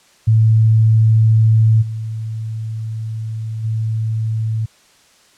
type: tone with level steps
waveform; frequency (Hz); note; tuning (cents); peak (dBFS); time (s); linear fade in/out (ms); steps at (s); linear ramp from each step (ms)
sine; 110.8; A2; +13; -8 / -21 / -16; 0.27-4.66; 10; 1.81 / 3.63; 20
effects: white hiss -51 dBFS RMS until 5.37 s + low-pass 8000 Hz 12 dB/octave